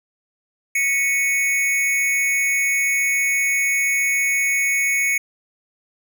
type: tone with amplitude modulation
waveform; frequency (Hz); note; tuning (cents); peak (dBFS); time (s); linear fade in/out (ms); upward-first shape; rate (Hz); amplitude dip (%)
square; 2217; C#7; 0; -15; 0.75-5.18; 5; sine; 265; 60
effects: none